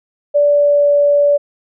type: tone with pitch glide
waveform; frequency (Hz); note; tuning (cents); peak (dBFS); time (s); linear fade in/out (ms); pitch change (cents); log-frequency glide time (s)
sine; 581 to 577.3; D5 to D5; -19 to -30; -8; 0.34-1.38; 20; -11; 0.46-0.91
effects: none